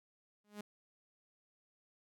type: tone with exponential growth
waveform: sawtooth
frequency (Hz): 207.7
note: G#3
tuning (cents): 0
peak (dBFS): -37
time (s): 0.44-0.61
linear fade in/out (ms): 5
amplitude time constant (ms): 36
effects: none